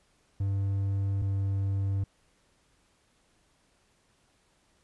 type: tone pair in turn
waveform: triangle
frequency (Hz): 98.4 / 97.97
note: G2 / G2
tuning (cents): +7 / -1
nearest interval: unison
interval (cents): 8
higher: first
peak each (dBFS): -24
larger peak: neither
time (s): 0.4-1.22 / 1.22-2.04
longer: neither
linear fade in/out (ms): 5
effects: pink hiss -68 dBFS RMS until 4.83 s + resampled to 24000 Hz